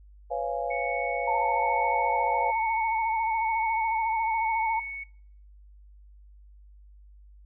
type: chord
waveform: sine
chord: C# dominant seventh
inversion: third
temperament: just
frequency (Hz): 498.9 / 554.4 / 693 / 831.5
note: B4 / C#5 / E#5 / G#5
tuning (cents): +17 / 0 / -14 / +2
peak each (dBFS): -33 / -33 / -31 / -34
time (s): 0.3-2.52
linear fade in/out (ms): 20
type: tone with tremolo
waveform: sine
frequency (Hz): 2217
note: C#7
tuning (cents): 0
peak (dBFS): -31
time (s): 0.7-5.04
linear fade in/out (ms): 10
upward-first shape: sine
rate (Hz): 1.1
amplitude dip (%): 30
type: tone with vibrato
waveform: sine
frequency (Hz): 895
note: A5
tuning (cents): +29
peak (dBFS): -24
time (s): 1.27-4.8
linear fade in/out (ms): 10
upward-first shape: sine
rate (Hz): 14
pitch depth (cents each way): 54
effects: noise-tail reverb RT60 0.6 s tail -24 dB re dry + added 50 Hz sine -49 dBFS peak until 7.45 s